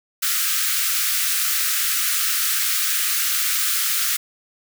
white high-pass noise, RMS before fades -21 dBFS, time 0.22-4.17 s, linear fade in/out 10 ms, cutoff 1200 Hz, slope 96 dB/octave, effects none

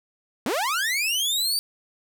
sawtooth linear sweep, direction up, 196 to 4680 Hz, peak -19 dBFS, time 0.46-1.59 s, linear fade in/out 0 ms, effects none

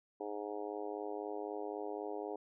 harmonic tone, 103.9 Hz, G#2, 1 cent sharp, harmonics 3 / 4 / 5 / 6 / 7 / 8 / 9, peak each -46 / -42 / -47 / -50 / -47 / -50 / -54 dBFS, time 0.2-2.36 s, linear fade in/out 5 ms, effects none

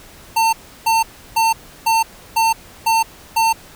square tone bursts, 901 Hz, A5, 41 cents sharp, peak -13 dBFS, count 7, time 0.36-3.53 s, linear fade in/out 10 ms, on 170 ms, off 330 ms, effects pink hiss -42 dBFS RMS until 3.75 s

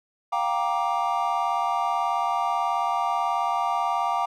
triangle chord, G minor seventh, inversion third, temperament just, 705.6 / 784 / 940.8 / 1176 Hz, F5 / G5 / Bb5 / D6, +18 / 0 / +16 / +2 cents, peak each -26 dBFS, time 0.32-4.26 s, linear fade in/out 10 ms, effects none

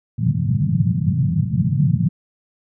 white band-pass noise, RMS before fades -18 dBFS, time 0.18-2.09 s, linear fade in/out 10 ms, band 100 to 180 Hz, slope 48 dB/octave, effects none

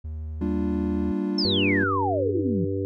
triangle tone with vibrato, 77.78 Hz, D#2, in tune, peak -28 dBFS, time 0.04-1.12 s, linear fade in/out 10 ms, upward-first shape triangle, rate 12 Hz, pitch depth 10 cents each way
triangle chord, G minor seventh, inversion none, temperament equal, 196 / 233.1 / 293.7 / 349.2 Hz, G3 / Bb3 / D4 / F4, 0 / 0 / 0 / 0 cents, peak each -25 / -30 / -26 / -29 dBFS, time 0.41-1.84 s, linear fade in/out 5 ms
sine exponential sweep, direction down, 5440 to 157.9 Hz, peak -23 dBFS, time 1.38-2.65 s, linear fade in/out 5 ms
harmonic tone, 97.2 Hz, G2, 14 cents flat, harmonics 1 / 3 / 4 / 5, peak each -29 / -30 / -29 / -32 dBFS, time 1.45-2.85 s, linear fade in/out 0 ms
effects none

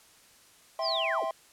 triangle chord, C major, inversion first, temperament just, 654.1 / 784.9 / 1046.5 Hz, E5 / G5 / C6, -14 / +2 / 0 cents, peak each -29 / -34 / -33 dBFS, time 0.79-1.31 s, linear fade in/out 2 ms
sine linear sweep, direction down, 5440 to 152.1 Hz, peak -29 dBFS, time 0.81-1.25 s, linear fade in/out 50 ms
effects white hiss -58 dBFS RMS until 1.52 s + low-pass 11000 Hz 12 dB/octave

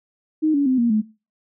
sine tone with pitch steps, 311.1 / 283.6 / 258.6 / 235.8 / 215 Hz, D#4 / C#4 / C4 / A#3 / A3, 0 / +40 / -20 / +20 / -40 cents, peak -15 dBFS, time 0.42-1.02 s, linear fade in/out 20 ms, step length 120 ms, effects noise-tail reverb RT60 0.3 s tail -20 dB re dry

